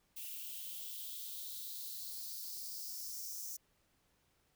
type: noise with high-pass filter sweep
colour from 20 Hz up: violet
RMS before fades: -45 dBFS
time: 0.16-3.57 s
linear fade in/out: 10 ms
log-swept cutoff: 2700 to 6000 Hz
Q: 4.8
effects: pink hiss -75 dBFS RMS until 4.55 s